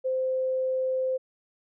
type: tone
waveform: sine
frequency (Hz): 519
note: C5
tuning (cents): -14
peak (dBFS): -24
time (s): 0.04-1.18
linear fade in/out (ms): 20
effects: none